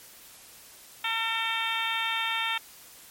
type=harmonic tone with a mistuned harmonic; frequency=452.7 Hz; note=A4; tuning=49 cents sharp; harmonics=2 / 3 / 4 / 5 / 6 / 7 / 8; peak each=-34 / -34 / -34 / -34 / -34 / -34 / -34 dBFS; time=1.04-2.58 s; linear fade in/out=5 ms; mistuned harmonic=6; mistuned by=-25 cents; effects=white hiss -50 dBFS RMS until 3.1 s + MP3 64 kbps